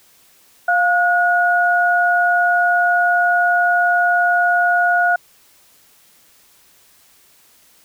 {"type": "tone pair together", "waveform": "sine", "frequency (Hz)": [703, 1451.4], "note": ["F5", "F#6"], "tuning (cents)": [11, -34], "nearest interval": "octave + minor second", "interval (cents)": 1255, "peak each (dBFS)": -15, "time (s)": [0.68, 5.16], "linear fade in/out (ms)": 5, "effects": ["white hiss -52 dBFS RMS until 7.84 s"]}